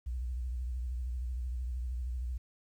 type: tone with vibrato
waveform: sine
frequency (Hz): 61.74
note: B1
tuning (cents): 0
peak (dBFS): -33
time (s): 0.06-2.38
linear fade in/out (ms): 10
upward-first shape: triangle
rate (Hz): 13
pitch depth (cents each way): 130
effects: 11-bit